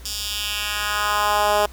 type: tone with high-pass filter sweep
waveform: 10% pulse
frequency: 207.7 Hz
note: G#3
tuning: in tune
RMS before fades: -22 dBFS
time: 0.05-1.66 s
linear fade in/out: 5 ms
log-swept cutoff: 5000 to 550 Hz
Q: 1.7
effects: added 60 Hz sine -37 dBFS peak until 1.72 s + pink hiss -47 dBFS RMS until 1.72 s